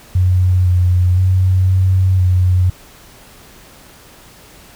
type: tone with pitch steps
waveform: sine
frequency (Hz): 91.4 / 89.9 / 93 / 93.6 / 91.1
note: F#2 / F#2 / F#2 / F#2 / F#2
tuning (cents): -21 / -49 / +9 / +20 / -26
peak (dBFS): -9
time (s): 0.15-2.7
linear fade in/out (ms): 5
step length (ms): 510
effects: pink hiss -42 dBFS RMS until 4.75 s